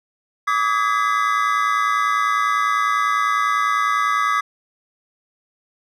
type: tone cluster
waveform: triangle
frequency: 1152 / 1262 / 1654 / 2016 Hz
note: D6 / D#6 / G#6 / B6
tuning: -34 / +24 / -8 / +35 cents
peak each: -18 / -19 / -24 / -24 dBFS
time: 0.47-4.41 s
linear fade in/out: 10 ms
effects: none